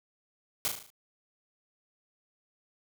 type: noise with echo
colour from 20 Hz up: white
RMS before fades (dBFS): -29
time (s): 0.65-0.68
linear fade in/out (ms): 0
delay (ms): 37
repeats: 6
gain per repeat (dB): -5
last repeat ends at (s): 0.902
effects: none